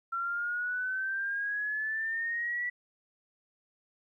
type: exponential sweep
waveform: sine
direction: up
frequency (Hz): 1357 to 1962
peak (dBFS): -30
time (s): 0.12-2.7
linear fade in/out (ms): 10
effects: 12-bit